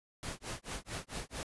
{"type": "noise with tremolo", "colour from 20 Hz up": "pink", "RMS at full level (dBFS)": -39, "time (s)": [0.23, 1.43], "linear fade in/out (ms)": 0, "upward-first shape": "sine", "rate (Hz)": 4.5, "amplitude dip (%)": 100, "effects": ["resampled to 24000 Hz"]}